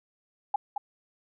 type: tone with echo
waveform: sine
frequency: 819 Hz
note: G#5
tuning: 24 cents flat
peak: -21 dBFS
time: 0.54-0.56 s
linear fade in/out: 5 ms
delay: 220 ms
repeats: 1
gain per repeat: -6 dB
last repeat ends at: 0.78 s
effects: none